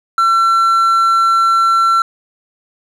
triangle tone, 1350 Hz, E6, 41 cents sharp, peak -7 dBFS, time 0.18-2.02 s, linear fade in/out 2 ms, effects none

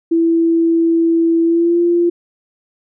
sine tone with pitch glide, 331.7 to 345 Hz, E4 to F4, +11 to -21 cents, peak -10 dBFS, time 0.11-2.1 s, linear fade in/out 10 ms, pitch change +68 cents, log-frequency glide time 1.43-1.8 s, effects none

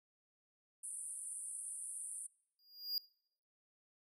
pink band-pass noise, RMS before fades -46 dBFS, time 0.83-2.27 s, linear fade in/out 10 ms, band 8900 to 10000 Hz, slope 96 dB/octave
square tone with exponential growth, 4837 Hz, D#8, 50 cents flat, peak -33 dBFS, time 2.59-2.98 s, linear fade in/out 1 ms, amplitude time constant 83 ms
effects noise-tail reverb RT60 0.7 s tail -24 dB re dry

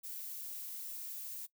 violet noise, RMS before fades -44 dBFS, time 0.03-1.47 s, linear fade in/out 20 ms, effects noise-tail reverb RT60 0.1 s tail -20 dB re dry

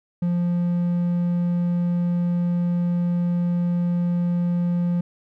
triangle tone, 174.61 Hz, F3, in tune, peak -17 dBFS, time 0.22-5.01 s, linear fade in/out 5 ms, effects none

